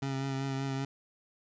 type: tone with vibrato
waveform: 25% pulse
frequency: 135.6 Hz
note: C#3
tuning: 38 cents flat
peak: -28 dBFS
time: 0.02-0.85 s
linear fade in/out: 5 ms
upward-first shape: triangle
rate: 5.2 Hz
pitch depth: 25 cents each way
effects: resampled to 16000 Hz